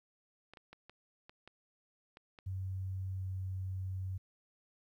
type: clicks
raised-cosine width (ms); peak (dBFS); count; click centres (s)
0.3; -36; 8; 0.536 / 0.572 / 0.73 / 0.896 / 1.295 / 1.476 / 2.171 / 2.388
type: tone with pitch glide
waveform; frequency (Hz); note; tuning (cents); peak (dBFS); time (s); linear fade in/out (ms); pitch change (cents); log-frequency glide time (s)
sine; 94.6 to 94.06; F#2 to F#2; +39 to +29; -36; 2.46-4.18; 10; -10; 3.16-3.24
effects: 12-bit